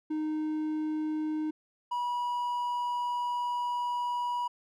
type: tone pair in turn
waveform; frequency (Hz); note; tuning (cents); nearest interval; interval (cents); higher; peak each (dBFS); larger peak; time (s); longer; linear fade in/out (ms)
triangle; 309.1 / 971.5; D#4 / B5; -11 / -29; octave + minor sixth; 1982; second; -27; neither; 0.1-1.51 / 1.91-4.48; second; 10
effects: none